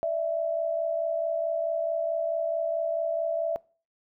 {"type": "tone pair together", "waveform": "sine", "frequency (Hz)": [598, 662.6], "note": ["D5", "E5"], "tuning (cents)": [31, 9], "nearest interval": "major second", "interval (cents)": 178, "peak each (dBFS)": [-32, -25], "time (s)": [0.03, 3.56], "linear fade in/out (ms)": 0, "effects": ["noise-tail reverb RT60 0.4 s tail -23 dB re dry"]}